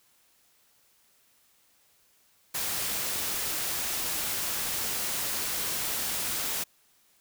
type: noise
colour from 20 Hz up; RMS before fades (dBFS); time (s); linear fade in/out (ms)
white; -31; 2.54-6.64; 10
effects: white hiss -65 dBFS RMS until 7.2 s